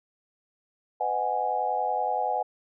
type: chord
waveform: sine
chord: G# minor seventh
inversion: first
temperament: equal with one note detuned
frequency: 504 / 622.3 / 740 / 830.6 Hz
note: B4 / D#5 / F#5 / G#5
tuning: +35 / 0 / 0 / 0 cents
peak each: -33 / -34 / -28 / -28 dBFS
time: 1-2.43 s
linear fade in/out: 10 ms
effects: none